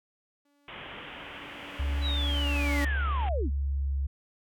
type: tone with exponential growth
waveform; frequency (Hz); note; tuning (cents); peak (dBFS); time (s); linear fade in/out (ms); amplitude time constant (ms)
sawtooth; 286.9; D4; -40; -24; 0.45-2.85; 5; 520
type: low-pass noise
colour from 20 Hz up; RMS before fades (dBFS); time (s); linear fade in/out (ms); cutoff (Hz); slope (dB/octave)
white; -43; 0.68-3.29; 2; 3300; 96
type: tone with vibrato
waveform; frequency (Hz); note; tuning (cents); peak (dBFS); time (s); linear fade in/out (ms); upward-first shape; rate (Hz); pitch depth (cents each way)
sine; 69.2; C#2; -2; -26; 1.79-4.07; 10; sine; 0.77; 12
type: linear sweep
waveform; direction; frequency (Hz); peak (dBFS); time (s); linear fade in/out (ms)
sine; down; 4002 to 164.81; -31; 2.01-3.51; 50
effects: none